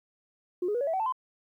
sine tone with pitch steps, 358.4 / 416.5 / 484 / 562.4 / 653.5 / 759.4 / 882.5 / 1025.5 Hz, F4 / G#4 / B4 / C#5 / E5 / F#5 / A5 / C6, +45 / +5 / -35 / +25 / -15 / +45 / +5 / -35 cents, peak -25 dBFS, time 0.62-1.124 s, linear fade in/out 5 ms, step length 63 ms, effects tanh soft clip ceiling -21 dBFS + 11-bit

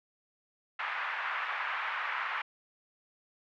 pink band-pass noise, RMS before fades -35 dBFS, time 0.79-2.42 s, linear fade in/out 5 ms, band 1000 to 2300 Hz, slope 24 dB/octave, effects none

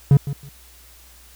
triangle tone with echo, 140 Hz, C#3, 18 cents sharp, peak -6 dBFS, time 0.11-0.17 s, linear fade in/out 2 ms, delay 160 ms, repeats 2, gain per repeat -14 dB, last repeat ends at 0.49 s, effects added 60 Hz sine -49 dBFS peak until 1.35 s + white hiss -49 dBFS RMS until 1.35 s

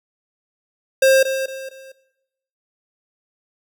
square tone with echo, 532 Hz, C5, 29 cents sharp, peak -11 dBFS, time 1.02-1.23 s, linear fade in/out 5 ms, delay 230 ms, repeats 3, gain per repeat -9 dB, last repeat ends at 1.92 s, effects noise-tail reverb RT60 0.9 s tail -18 dB re dry

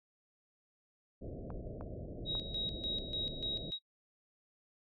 pink low-pass noise, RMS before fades -44 dBFS, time 1.21-3.71 s, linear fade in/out 10 ms, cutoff 670 Hz, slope 96 dB/octave
clicks, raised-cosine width 1 ms, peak -30 dBFS, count 3, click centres 1.504 / 1.81 / 2.352 s
sine tone with tremolo, 3808 Hz, A#7, 36 cents sharp, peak -35 dBFS, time 2.25-3.79 s, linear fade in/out 50 ms, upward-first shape square, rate 3.4 Hz, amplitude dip 70%
effects noise-tail reverb RT60 0.1 s tail -22 dB re dry

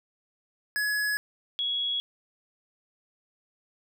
square / sine tone pair in turn, 1689 / 3341 Hz, G#6 / G#7, +29 / +10 cents, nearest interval octave, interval 1181 cents, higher second, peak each -26 dBFS, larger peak neither, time 0.76-1.17 / 1.59-2 s, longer neither, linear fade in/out 0 ms, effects none

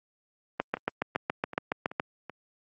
two click trains, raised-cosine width 0.5 ms, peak -11 / -24 dBFS, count 11 / 5, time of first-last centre 0.6-1.999 / 0.77-2.297 s, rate 7.15 / 2.62 Hz, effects high-pass 150 Hz 12 dB/octave + Opus 24 kbps

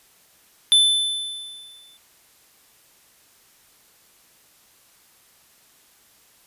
square tone with exponential decay, 3520 Hz, A7, in tune, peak -11 dBFS, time 0.72-1.97 s, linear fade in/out 0 ms, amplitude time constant 270 ms, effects white hiss -56 dBFS RMS until 6.46 s + resampled to 32000 Hz

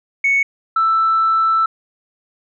sine tone pair in turn, 2217 / 1324.3 Hz, C#7 / E6, 0 / +8 cents, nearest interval major sixth, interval 892 cents, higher first, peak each -11 dBFS, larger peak neither, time 0.24-0.43 / 0.76-1.66 s, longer second, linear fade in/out 5 ms, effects tanh soft clip ceiling -8 dBFS

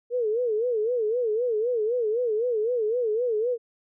sine tone with vibrato, 459.7 Hz, A#4, 24 cents flat, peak -22 dBFS, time 0.1-3.58 s, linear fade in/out 50 ms, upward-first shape sine, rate 3.9 Hz, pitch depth 150 cents each way, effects none

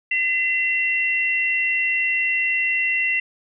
sine tone pair together, 2030 / 2724 Hz, B6 / F7, +47 / -44 cents, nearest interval perfect fourth, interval 509 cents, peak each -21 dBFS, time 0.11-3.2 s, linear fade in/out 5 ms, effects none

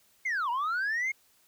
sine linear two-way sweep, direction down then up, 2179 to 919 to 2179 Hz, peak -25 dBFS, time 0.25-1.12 s, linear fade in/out 10 ms, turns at 0.5 s, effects tanh soft clip ceiling -26 dBFS + white hiss -65 dBFS RMS until 1.47 s

